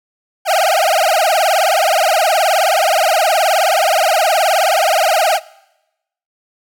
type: tone with vibrato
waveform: 40% pulse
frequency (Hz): 707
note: F5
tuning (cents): +21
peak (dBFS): -10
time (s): 0.45-5.4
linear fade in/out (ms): 50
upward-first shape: triangle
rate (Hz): 19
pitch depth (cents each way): 280
effects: noise-tail reverb RT60 0.9 s tail -21 dB re dry